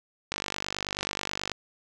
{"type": "click train", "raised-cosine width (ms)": 0.2, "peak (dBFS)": -12, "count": 60, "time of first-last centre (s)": [0.32, 1.517], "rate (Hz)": 49.3, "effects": []}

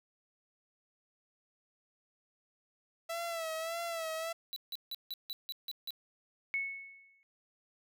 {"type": "tone with vibrato", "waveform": "sawtooth", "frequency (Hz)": 660, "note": "E5", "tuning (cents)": 2, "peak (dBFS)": -32, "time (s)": [3.09, 4.33], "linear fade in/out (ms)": 10, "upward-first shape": "sine", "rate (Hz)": 1.7, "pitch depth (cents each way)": 58}
{"type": "tone bursts", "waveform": "square", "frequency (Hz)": 3951, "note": "B7", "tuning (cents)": 0, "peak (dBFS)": -38, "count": 8, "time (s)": [4.53, 5.906], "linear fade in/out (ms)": 0, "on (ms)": 32, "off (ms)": 160}
{"type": "tone with exponential decay", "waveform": "sine", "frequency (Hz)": 2203, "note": "C#7", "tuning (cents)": -11, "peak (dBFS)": -29, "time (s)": [6.54, 7.23], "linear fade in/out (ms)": 0, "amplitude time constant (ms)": 150}
{"effects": []}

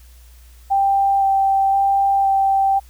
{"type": "tone with vibrato", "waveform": "sine", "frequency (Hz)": 784, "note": "G5", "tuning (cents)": 0, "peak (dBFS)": -13, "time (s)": [0.7, 2.8], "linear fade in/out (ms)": 20, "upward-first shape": "square", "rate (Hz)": 0.97, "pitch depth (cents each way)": 8, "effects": ["added 60 Hz sine -42 dBFS peak until 2.89 s", "white hiss -53 dBFS RMS until 2.89 s"]}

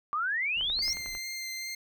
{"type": "exponential sweep", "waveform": "sine", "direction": "up", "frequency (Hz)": [1148, 5770], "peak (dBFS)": -27, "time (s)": [0.13, 0.93], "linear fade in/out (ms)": 0}
{"type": "noise with tremolo", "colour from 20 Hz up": "brown", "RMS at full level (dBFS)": -47, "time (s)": [0.56, 1.18], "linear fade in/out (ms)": 5, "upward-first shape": "triangle", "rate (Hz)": 16, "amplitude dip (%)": 45}
{"type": "click train", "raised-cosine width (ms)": 0.5, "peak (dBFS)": -29, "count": 7, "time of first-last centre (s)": [0.61, 1.151], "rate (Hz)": 11.1}
{"type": "tone with vibrato", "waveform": "20% pulse", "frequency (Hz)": 2093, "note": "C7", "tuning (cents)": 0, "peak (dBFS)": -30, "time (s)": [0.82, 1.75], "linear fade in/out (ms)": 5, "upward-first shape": "sine", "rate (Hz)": 2.5, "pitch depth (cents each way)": 11}
{"effects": []}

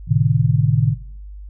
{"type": "chord", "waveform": "sine", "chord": "A diminished", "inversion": "none", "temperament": "equal with one note detuned", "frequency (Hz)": [110, 130.81, 151.83], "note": ["A2", "C3", "Eb3"], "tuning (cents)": [0, 0, -42], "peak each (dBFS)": -17, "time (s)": [0.07, 0.96], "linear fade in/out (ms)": 50, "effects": ["noise-tail reverb RT60 0.6 s tail -20 dB re dry", "added 50 Hz sine -32 dBFS peak until 1.49 s"]}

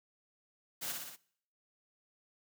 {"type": "noise with echo", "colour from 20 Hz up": "white", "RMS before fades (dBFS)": -39, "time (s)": [0.81, 0.93], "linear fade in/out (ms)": 20, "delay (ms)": 59, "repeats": 4, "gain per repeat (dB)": -3, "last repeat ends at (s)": 1.166, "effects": ["noise-tail reverb RT60 0.6 s tail -21 dB re dry", "high-pass 150 Hz 12 dB/octave"]}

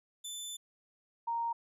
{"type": "tone pair in turn", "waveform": ["20% pulse", "sine"], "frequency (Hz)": [3520, 930.1], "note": ["A7", "A#5"], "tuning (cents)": [0, -4], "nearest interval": "octave + major seventh", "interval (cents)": 2304, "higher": "first", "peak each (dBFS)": [-34, -31], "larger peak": "second", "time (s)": [[0.24, 0.57], [1.27, 1.53]], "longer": "first", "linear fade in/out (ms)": 10, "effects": []}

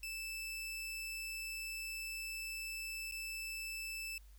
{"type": "tone with dropouts", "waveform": "sawtooth", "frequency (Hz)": 2637, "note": "E7", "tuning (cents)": 0, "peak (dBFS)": -38, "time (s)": [0.03, 4.18], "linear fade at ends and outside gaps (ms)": 2, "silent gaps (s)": [3.113, 3.121], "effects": ["added 50 Hz sine -55 dBFS peak until 4.38 s", "white hiss -70 dBFS RMS until 4.38 s"]}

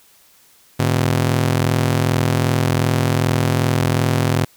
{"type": "ring-modulated tone", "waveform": "sawtooth", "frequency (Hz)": 126, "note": "B2", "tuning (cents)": 35, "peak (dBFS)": -8, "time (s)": [0.79, 4.45], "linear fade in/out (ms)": 10, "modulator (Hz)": 21.3, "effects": ["white hiss -52 dBFS RMS until 4.56 s"]}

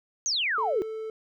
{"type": "exponential sweep", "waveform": "sine", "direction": "down", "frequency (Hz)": [6645, 348], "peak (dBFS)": -24, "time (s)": [0.26, 0.82], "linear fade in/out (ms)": 0}
{"type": "tone", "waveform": "triangle", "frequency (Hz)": 440, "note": "A4", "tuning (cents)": 0, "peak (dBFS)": -30, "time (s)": [0.58, 1.1], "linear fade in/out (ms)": 2}
{"effects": []}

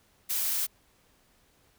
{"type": "noise", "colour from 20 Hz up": "blue", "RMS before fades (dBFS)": -29, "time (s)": [0.29, 0.67], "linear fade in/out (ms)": 20, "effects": ["pink hiss -65 dBFS RMS until 1.78 s"]}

